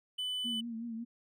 triangle tone, 3000 Hz, F#7, 23 cents sharp, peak -32 dBFS, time 0.18-0.61 s, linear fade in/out 10 ms
sine tone with vibrato, 230.5 Hz, A#3, 19 cents flat, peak -37 dBFS, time 0.44-1.05 s, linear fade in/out 20 ms, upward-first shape triangle, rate 5.4 Hz, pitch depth 66 cents each way
effects none

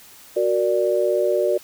sine chord, Gb augmented, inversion none, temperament equal, 370 / 466.2 / 587.3 Hz, Gb4 / Bb4 / D5, 0 / 0 / 0 cents, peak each -21 / -23 / -20 dBFS, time 0.36-1.58 s, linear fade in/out 10 ms, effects white hiss -46 dBFS RMS until 1.63 s

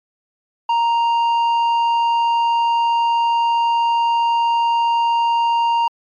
triangle tone with tanh clipping, 932.3 Hz, A#5, in tune, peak -15 dBFS, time 0.69-5.88 s, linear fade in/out 5 ms, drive 11 dB, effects MP3 96 kbps

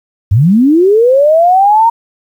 sine linear sweep, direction up, 87.3 to 935 Hz, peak -4 dBFS, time 0.31-1.9 s, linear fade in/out 10 ms, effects 7-bit

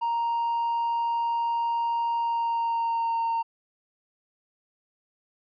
triangle tone with pitch glide, 933 to 918.6 Hz, A#5 to A#5, +1 to -26 cents, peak -21 dBFS, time 0.01-3.43 s, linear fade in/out 20 ms, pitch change -27 cents, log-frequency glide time 2.17-3.23 s, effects tanh soft clip ceiling -18 dBFS + resampled to 11025 Hz

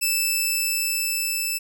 10% pulse tone with level ramp, 2637 Hz, E7, in tune, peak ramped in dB -11 to -15 dBFS, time 0.01-1.59 s, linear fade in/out 20 ms, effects none

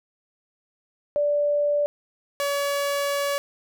sine / sawtooth tone pair in turn, 584 / 567 Hz, D5 / C#5, -10 / +39 cents, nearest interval minor second, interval 51 cents, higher first, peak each -19 dBFS, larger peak neither, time 1.16-1.86 / 2.4-3.38 s, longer second, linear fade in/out 0 ms, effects none

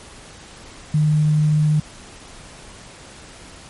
sine tone with quantisation, 152.2 Hz, D#3, 38 cents flat, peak -13 dBFS, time 0.94-1.8 s, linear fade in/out 5 ms, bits 7, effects pink hiss -41 dBFS RMS until 3.69 s + MP3 48 kbps

